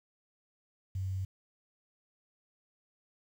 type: tone with quantisation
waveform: sine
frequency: 94.9 Hz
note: F#2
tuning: 44 cents sharp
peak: -32 dBFS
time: 0.95-1.25 s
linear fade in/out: 5 ms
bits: 10
effects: none